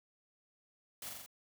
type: noise with echo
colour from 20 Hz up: white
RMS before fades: -45 dBFS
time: 1.02-1.09 s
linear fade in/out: 2 ms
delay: 43 ms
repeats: 4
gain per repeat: -2 dB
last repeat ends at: 1.262 s
effects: none